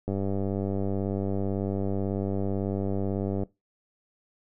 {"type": "click train", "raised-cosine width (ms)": 2, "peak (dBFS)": -17, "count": 330, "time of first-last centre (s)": [0.08, 3.434], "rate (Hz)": 98.1, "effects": ["noise-tail reverb RT60 0.2 s tail -19 dB re dry"]}